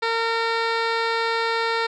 15% pulse tone with low-pass filter, 457.1 Hz, A#4, 34 cents flat, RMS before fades -23 dBFS, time 0.02-1.87 s, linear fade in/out 10 ms, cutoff 3500 Hz, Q 2.4, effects none

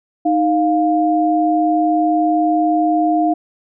sine tone pair together, 311.1 / 702.4 Hz, D#4 / F5, 0 / +10 cents, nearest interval octave + major second, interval 1410 cents, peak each -15 dBFS, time 0.25-3.34 s, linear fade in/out 10 ms, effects none

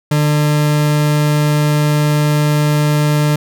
40% pulse tone, 149.2 Hz, D3, 28 cents sharp, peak -10 dBFS, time 0.11-3.36 s, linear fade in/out 5 ms, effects none

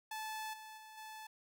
sawtooth tone with level steps, 870 Hz, A5, 20 cents flat, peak -37 / -46 / -49 / -44 dBFS, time 0.11-1.27 s, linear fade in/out 5 ms, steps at 0.53 / 0.77 / 0.97 s, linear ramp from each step 10 ms, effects none

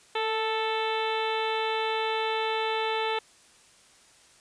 harmonic tone with a mistuned harmonic, 440 Hz, A4, in tune, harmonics 1 / 2 / 3 / 4 / 5 / 6 / 7 / 8 / 9, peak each -30 / -30 / -36 / -38 / -38 / -37 / -40 / -38 / -42 dBFS, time 0.15-3.19 s, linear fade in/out 5 ms, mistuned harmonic 1, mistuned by +20 cents, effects white hiss -57 dBFS RMS until 4.4 s + resampled to 22050 Hz

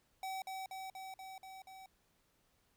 square tone with echo, 763 Hz, G5, 47 cents flat, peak -40 dBFS, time 0.23-0.42 s, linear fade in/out 2 ms, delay 240 ms, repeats 6, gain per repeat -2 dB, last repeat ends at 1.86 s, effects pink hiss -75 dBFS RMS until 2.76 s

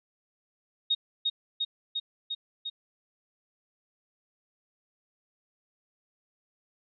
sine tone with echo, 3729 Hz, A#7, in tune, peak -22 dBFS, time 0.9-0.95 s, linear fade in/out 10 ms, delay 350 ms, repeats 5, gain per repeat -2 dB, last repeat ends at 2.7 s, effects none

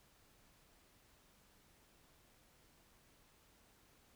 silence, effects pink hiss -69 dBFS RMS until 4.15 s

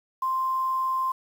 sine tone with quantisation, 1046.5 Hz, C6, in tune, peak -23 dBFS, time 0.22-1.12 s, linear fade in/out 5 ms, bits 8, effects none

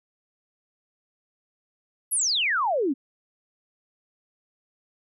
sine exponential sweep, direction down, 11840 to 248.9 Hz, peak -21 dBFS, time 2.11-2.94 s, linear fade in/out 20 ms, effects none

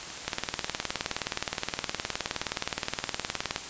two click trains, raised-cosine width 0.2 ms, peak -24 / -10 dBFS, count 50 / 64, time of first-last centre 0.03-3.581 / 0.28-3.561 s, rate 13.8 / 19.2 Hz, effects white hiss -39 dBFS RMS until 3.69 s + resampled to 16000 Hz

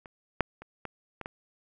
clicks, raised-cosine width 0.5 ms, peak -30 / -8 / -29 / -21 / -23 / -21 dBFS, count 6, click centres 0.058 / 0.407 / 0.62 / 0.853 / 1.213 / 1.259 s, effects none

